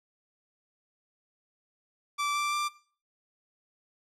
sawtooth tone with pitch steps, 1164 / 1173.5 / 1183 Hz, D6 / D6 / D6, -16 / -2 / +12 cents, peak -24 dBFS, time 2.18-2.69 s, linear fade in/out 20 ms, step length 170 ms, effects noise-tail reverb RT60 0.4 s tail -17 dB re dry + low-pass 9000 Hz 12 dB/octave

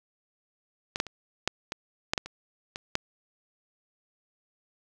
clicks, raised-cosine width 0.2 ms, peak -13 / -8 / -24 / -7 / -15 / -7 / -9 / -22 / -18 / -8 dBFS, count 10, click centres 0.959 / 1.001 / 1.067 / 1.476 / 1.721 / 2.135 / 2.178 / 2.26 / 2.759 / 2.954 s, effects none

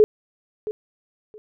sine tone with echo, 426.7 Hz, G#4, 47 cents sharp, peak -9 dBFS, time 0-0.04 s, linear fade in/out 0 ms, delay 670 ms, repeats 2, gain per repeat -15 dB, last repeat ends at 1.38 s, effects none

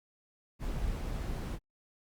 brown noise, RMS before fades -35 dBFS, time 0.59-1.59 s, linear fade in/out 50 ms, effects Opus 48 kbps

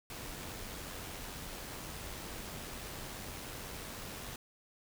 pink noise with amplitude modulation, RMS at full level -43 dBFS, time 0.1-4.36 s, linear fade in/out 2 ms, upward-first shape sine, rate 93.9 Hz, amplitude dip 30%, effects none

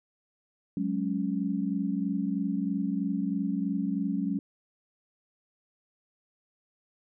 sine chord, F# suspended second, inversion none, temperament just, 185 / 208.1 / 277.5 Hz, F#3 / G#3 / C#4, 0 / +4 / +2 cents, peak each -31 dBFS, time 0.77-4.39 s, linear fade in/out 2 ms, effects none

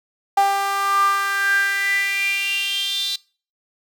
sawtooth tone with high-pass filter sweep, 396.2 Hz, G4, 18 cents sharp, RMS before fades -20 dBFS, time 0.37-3.16 s, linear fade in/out 5 ms, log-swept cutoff 820 to 3900 Hz, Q 9.3, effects noise-tail reverb RT60 0.4 s tail -23 dB re dry

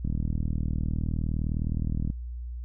click train, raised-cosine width 5 ms, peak -17 dBFS, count 82, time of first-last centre 0.05-2.101 s, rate 39.5 Hz, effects added 60 Hz sine -33 dBFS peak until 2.64 s

